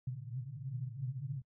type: band-pass noise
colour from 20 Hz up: pink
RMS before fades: -41 dBFS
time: 0.07-1.42 s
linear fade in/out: 5 ms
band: 120 to 140 Hz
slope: 96 dB/octave
effects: noise-tail reverb RT60 0.1 s tail -26 dB re dry